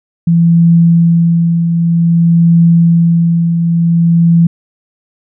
sine tone with tremolo, 168.3 Hz, E3, 36 cents sharp, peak -3 dBFS, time 0.27-4.47 s, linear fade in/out 5 ms, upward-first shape triangle, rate 0.53 Hz, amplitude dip 50%, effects none

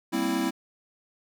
square chord, C dominant seventh, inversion second, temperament equal, 196 / 233.1 / 261.6 / 329.6 Hz, G3 / Bb3 / C4 / E4, 0 / 0 / 0 / 0 cents, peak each -34 / -33 / -30 / -29 dBFS, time 0.12-0.51 s, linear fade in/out 20 ms, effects none

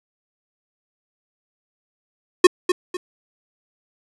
square tone with echo, 362.1 Hz, F#4, 37 cents flat, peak -5 dBFS, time 2.44-2.47 s, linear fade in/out 5 ms, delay 250 ms, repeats 2, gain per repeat -10 dB, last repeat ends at 2.97 s, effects resampled to 24000 Hz + 7-bit

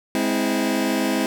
sawtooth chord, Ab augmented, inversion none, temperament just, 207.7 / 259.6 / 324.5 Hz, Ab3 / C4 / E4, 0 / -13 / -27 cents, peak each -21 / -19 / -20 dBFS, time 0.15-1.26 s, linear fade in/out 0 ms, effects none

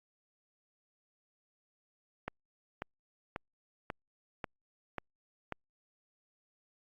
click train, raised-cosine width 0.5 ms, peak -21 dBFS, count 7, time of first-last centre 2.28-5.523 s, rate 1.85 Hz, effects Opus 48 kbps

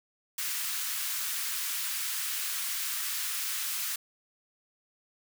white high-pass noise, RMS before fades -33 dBFS, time 0.38-3.96 s, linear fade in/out 5 ms, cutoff 1200 Hz, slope 24 dB/octave, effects none

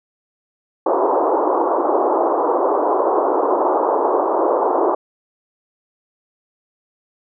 pink band-pass noise, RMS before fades -17 dBFS, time 0.86-4.95 s, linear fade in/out 5 ms, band 330 to 1100 Hz, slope 48 dB/octave, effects none

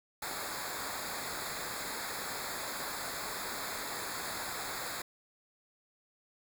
pink noise with comb filter, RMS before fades -39 dBFS, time 0.22-5.02 s, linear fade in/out 5 ms, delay 0.34 ms, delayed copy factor -0.9, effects none

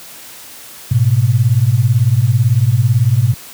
sine beating tone pair, 107.2 / 125.2 Hz, A2 / B2, -45 / +24 cents, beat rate 18 Hz, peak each -12 / -11 dBFS, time 0.91-3.34 s, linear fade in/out 5 ms, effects white hiss -35 dBFS RMS until 3.53 s + high-pass 60 Hz 12 dB/octave

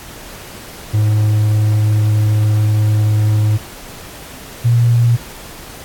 triangle / sine tone pair in turn, 106.6 / 118.59 Hz, G#2 / A#2, +46 / +30 cents, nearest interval major second, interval 184 cents, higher second, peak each -8 dBFS, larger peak neither, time 0.93-3.58 / 4.64-5.17 s, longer first, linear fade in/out 20 ms, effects pink hiss -34 dBFS RMS until 5.84 s + AAC 64 kbps

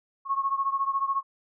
sine beating tone pair, 1091 / 1105 Hz, C#6 / C#6, -28 / -6 cents, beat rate 14 Hz, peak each -26 / -29 dBFS, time 0.25-1.23 s, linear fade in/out 50 ms, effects none

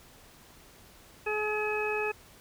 harmonic tone, 424.5 Hz, G#4, 38 cents sharp, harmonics 1 / 2 / 3 / 4 / 6, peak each -31 / -36 / -40 / -38 / -33 dBFS, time 1.26-2.12 s, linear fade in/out 10 ms, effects pink hiss -55 dBFS RMS until 2.4 s

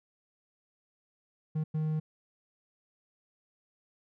triangle tone bursts at uneven times, 155.56 Hz, D#3, in tune, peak -26 dBFS, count 2, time 1.55-1.64 / 1.74-2 s, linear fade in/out 10 ms, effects none

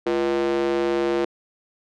square tone with high-pass filter, 69.3 Hz, C#2, in tune, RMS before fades -22 dBFS, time 0.06-1.25 s, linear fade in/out 5 ms, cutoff 390 Hz, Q 4.7, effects low-pass 4000 Hz 12 dB/octave

